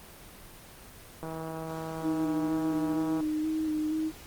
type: click train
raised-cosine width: 1 ms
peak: -24 dBFS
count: 319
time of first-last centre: 1.23-3.205 s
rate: 161 Hz
type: tone with vibrato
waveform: sine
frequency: 311.1 Hz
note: D#4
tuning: in tune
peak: -27 dBFS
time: 2.01-4.12 s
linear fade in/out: 50 ms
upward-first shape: square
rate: 2.1 Hz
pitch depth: 20 cents each way
effects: pink hiss -49 dBFS RMS until 4.26 s + Opus 24 kbps